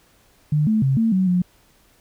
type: tone with pitch steps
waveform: sine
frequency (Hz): 150.1 / 217.6 / 134.4 / 225.6 / 187.6 / 179.4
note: D3 / A3 / C3 / A3 / F#3 / F3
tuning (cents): +38 / -19 / +47 / +44 / +24 / +47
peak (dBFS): -15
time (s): 0.52-1.42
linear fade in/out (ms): 5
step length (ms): 150
effects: pink hiss -57 dBFS RMS until 2 s